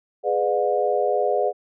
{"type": "chord", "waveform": "sine", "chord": "G# diminished seventh", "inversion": "none", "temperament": "just", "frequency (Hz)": [415.3, 498.4, 598, 717.6], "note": ["G#4", "B4", "D5", "F5"], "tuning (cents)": [0, 16, 31, 47], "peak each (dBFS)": -24, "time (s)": [0.23, 1.53], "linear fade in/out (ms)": 50, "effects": []}